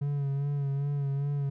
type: tone with vibrato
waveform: triangle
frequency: 141 Hz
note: C#3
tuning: 30 cents sharp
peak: -25 dBFS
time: 0.01-1.5 s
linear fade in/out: 10 ms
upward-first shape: sine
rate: 2.5 Hz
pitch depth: 37 cents each way
effects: none